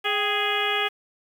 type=harmonic tone with a mistuned harmonic; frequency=415.3 Hz; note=G#4; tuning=in tune; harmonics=1 / 2 / 3 / 4 / 5 / 6 / 7 / 8; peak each=-30 / -30 / -30 / -30 / -30 / -30 / -30 / -30 dBFS; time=0.04-0.89 s; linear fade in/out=20 ms; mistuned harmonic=2; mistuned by=-77 cents; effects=8-bit